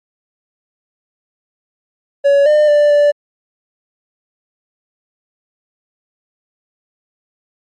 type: tone with pitch steps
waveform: triangle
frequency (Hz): 563 / 602 / 589 / 584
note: C#5 / D5 / D5 / D5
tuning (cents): +27 / +43 / +5 / -10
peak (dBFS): -5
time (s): 2.24-3.12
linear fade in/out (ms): 20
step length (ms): 220
effects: MP3 48 kbps